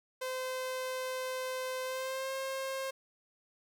sawtooth tone with pitch glide, 515 to 533.8 Hz, C5 to C5, -28 to +35 cents, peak -31 dBFS, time 0.21-2.91 s, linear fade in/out 10 ms, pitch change +63 cents, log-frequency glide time 1.84-2.32 s, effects none

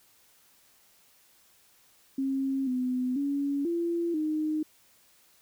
sine tone with pitch steps, 269.4 / 252.8 / 281.9 / 340.3 / 308.6 Hz, C#4 / B3 / C#4 / F4 / D#4, -49 / +41 / +29 / -45 / -14 cents, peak -26 dBFS, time 2.18-4.63 s, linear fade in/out 5 ms, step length 490 ms, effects white hiss -62 dBFS RMS until 5.41 s

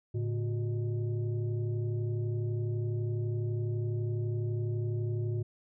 sine tone with frequency modulation, 110 Hz, A2, in tune, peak -29 dBFS, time 0.14-5.43 s, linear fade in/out 10 ms, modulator 252 Hz, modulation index 0.69, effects none

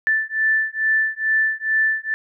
sine beating tone pair, 1760 / 1762.3 Hz, A6 / A6, 0 / +2 cents, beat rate 2.3 Hz, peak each -20 dBFS, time 0.07-2.14 s, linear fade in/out 0 ms, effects none

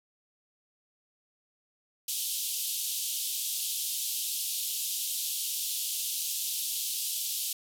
white band-pass noise, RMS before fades -33 dBFS, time 2.08-7.53 s, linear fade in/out 5 ms, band 2900 to 15000 Hz, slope 48 dB/octave, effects none

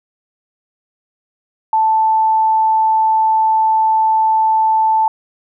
sine tone, 880 Hz, A5, in tune, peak -10 dBFS, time 1.73-5.08 s, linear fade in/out 2 ms, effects none

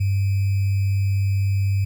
sine tone with sample-and-hold, 98 Hz, G2, in tune, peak -17 dBFS, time 0-1.85 s, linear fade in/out 10 ms, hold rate 2450 Hz, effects none

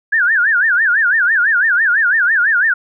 sine tone with vibrato, 1604 Hz, G6, 39 cents sharp, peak -10 dBFS, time 0.12-2.74 s, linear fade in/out 10 ms, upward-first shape sine, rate 6 Hz, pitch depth 230 cents each way, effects none

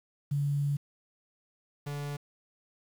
sine / 45% pulse tone pair in turn, 143 / 144.33 Hz, D3 / D3, -46 / -30 cents, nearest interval unison, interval 16 cents, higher second, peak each -26 / -34 dBFS, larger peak first, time 0.31-0.77 / 1.86-2.17 s, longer first, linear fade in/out 10 ms, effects 9-bit

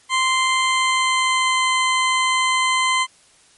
20% pulse tone with pitch glide, 1042 to 1033.6 Hz, C6 to C6, -7 to -21 cents, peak -11 dBFS, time 0.09-3.07 s, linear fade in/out 50 ms, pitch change -14 cents, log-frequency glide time 0.62-1.72 s, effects white hiss -53 dBFS RMS until 3.57 s + MP3 48 kbps

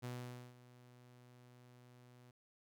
sawtooth tone with ADSR envelope, 123.47 Hz, B2, in tune, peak -38 dBFS, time 0.02-2.31 s, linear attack 26 ms, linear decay 490 ms, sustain -18 dB, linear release 4 ms, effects none

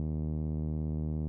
5% pulse tone with low-pass filter, 77.3 Hz, D#2, 11 cents flat, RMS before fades -33 dBFS, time 0-1.28 s, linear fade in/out 0 ms, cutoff 170 Hz, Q 1, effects none

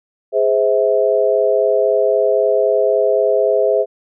sine chord, Ab augmented, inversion none, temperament just, 415.3 / 519.1 / 648.9 Hz, Ab4 / C5 / E5, 0 / -14 / -27 cents, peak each -16 dBFS, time 0.32-3.86 s, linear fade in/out 50 ms, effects none

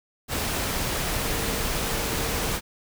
sine tone in noise, 457.8 Hz, A#4, 31 cents flat, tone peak -37 dBFS, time 1.16-2.55 s, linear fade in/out 50 ms, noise pink, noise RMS -27 dBFS, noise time 0.28-2.61 s, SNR -13 dB, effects none

